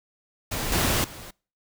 pink noise with level steps, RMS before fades -29 / -23 / -41 dBFS, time 0.51-1.31 s, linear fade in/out 10 ms, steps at 0.72 / 1.04 s, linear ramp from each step 2 ms, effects noise-tail reverb RT60 0.4 s tail -26 dB re dry

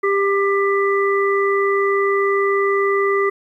harmonic tone, 396.7 Hz, G4, 21 cents sharp, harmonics 1 / 3 / 5, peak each -16 / -21 / -23 dBFS, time 0.03-3.3 s, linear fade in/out 10 ms, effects 9-bit

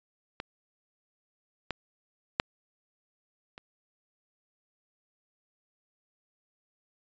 clicks, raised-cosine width 0.3 ms, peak -19 / -15 / -7 / -28 dBFS, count 4, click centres 0.401 / 1.707 / 2.399 / 3.579 s, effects resampled to 16000 Hz

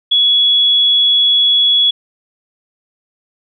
sine tone, 3375 Hz, G#7, 27 cents sharp, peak -8 dBFS, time 0.11-1.91 s, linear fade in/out 10 ms, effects none

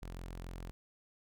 sawtooth tone, 43.65 Hz, F1, in tune, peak -39 dBFS, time 0.02-0.71 s, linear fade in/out 0 ms, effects none

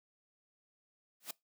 white noise with exponential growth, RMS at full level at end -36 dBFS, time 1.2-1.31 s, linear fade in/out 5 ms, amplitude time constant 23 ms, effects noise-tail reverb RT60 0.2 s tail -23 dB re dry + high-pass 150 Hz 12 dB/octave

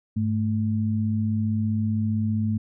sine tone pair together, 103.12 / 218.5 Hz, G#2 / A3, -12 / -12 cents, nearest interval octave + minor second, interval 1300 cents, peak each -24 dBFS, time 0.16-2.58 s, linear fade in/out 10 ms, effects none

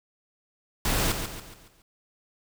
pink noise with echo, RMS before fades -25 dBFS, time 0.85-1.12 s, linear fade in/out 2 ms, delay 140 ms, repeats 5, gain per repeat -7 dB, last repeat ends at 1.82 s, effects none

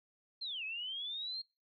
sine linear two-way sweep, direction down then up, 4263 to 2518 to 4263 Hz, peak -38 dBFS, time 0.41-1.42 s, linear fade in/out 10 ms, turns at 0.64 s, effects noise-tail reverb RT60 0.3 s tail -26 dB re dry

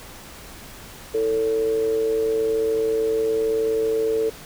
sine tone with amplitude modulation, 444.9 Hz, A4, 19 cents sharp, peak -16 dBFS, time 1.14-4.3 s, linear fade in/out 10 ms, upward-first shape sine, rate 119 Hz, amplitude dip 55%, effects pink hiss -41 dBFS RMS until 4.45 s

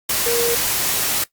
sine tone in noise, 471.3 Hz, A#4, 19 cents sharp, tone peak -18 dBFS, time 0.26-0.55 s, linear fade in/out 5 ms, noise white, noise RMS -20 dBFS, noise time 0.09-1.24 s, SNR -1 dB, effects noise-tail reverb RT60 0.1 s tail -17 dB re dry + Opus 48 kbps

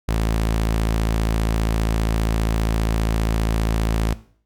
sawtooth tone, 55 Hz, A1, in tune, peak -14 dBFS, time 0.08-4.14 s, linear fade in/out 10 ms, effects noise-tail reverb RT60 0.5 s tail -17 dB re dry + MP3 96 kbps

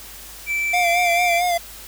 triangle tone with pitch glide, 2328 to 2343 Hz, D7 to D7, -16 to -5 cents, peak -18 dBFS, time 0.46-1.42 s, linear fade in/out 50 ms, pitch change +11 cents, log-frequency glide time 0.62-1.17 s
square tone with vibrato, 700 Hz, F5, 4 cents sharp, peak -18 dBFS, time 0.73-1.58 s, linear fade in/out 10 ms, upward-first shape sine, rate 4.5 Hz, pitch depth 46 cents each way
effects added 50 Hz sine -45 dBFS peak until 1.87 s + white hiss -39 dBFS RMS until 1.87 s

